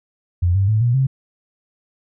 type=tone with pitch steps; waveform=sine; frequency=88 / 97.64 / 108.34 / 120.21 / 133.38 Hz; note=F2 / G2 / A2 / B2 / C3; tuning=+14 / -6 / -26 / -46 / +34 cents; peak=-13 dBFS; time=0.42-1.07 s; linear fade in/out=10 ms; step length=130 ms; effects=none